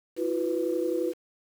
sine chord, E suspended second, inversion none, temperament equal with one note detuned, 329.6 / 361.1 / 493.9 Hz, E4 / F#4 / B4, 0 / -42 / 0 cents, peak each -29 dBFS, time 0.16-1.14 s, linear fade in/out 50 ms, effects tanh soft clip ceiling -15 dBFS + 8-bit

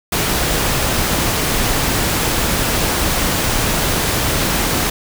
pink noise, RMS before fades -17 dBFS, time 0.12-4.9 s, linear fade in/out 5 ms, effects none

